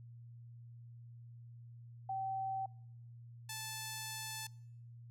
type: tone pair in turn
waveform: sine / 5% pulse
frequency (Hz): 771 / 875.7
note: G5 / A5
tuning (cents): -29 / -8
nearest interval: major second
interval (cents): 221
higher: second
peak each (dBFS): -36 / -30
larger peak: second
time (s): 2.09-2.66 / 3.49-4.47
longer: second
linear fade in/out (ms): 5
effects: noise-tail reverb RT60 0.7 s tail -25 dB re dry + added 118 Hz sine -51 dBFS peak until 5.1 s